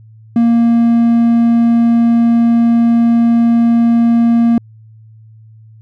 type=tone; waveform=triangle; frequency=233.1 Hz; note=A#3; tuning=in tune; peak=-5 dBFS; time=0.36-4.58 s; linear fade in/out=2 ms; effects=added 110 Hz sine -37 dBFS peak until 5.81 s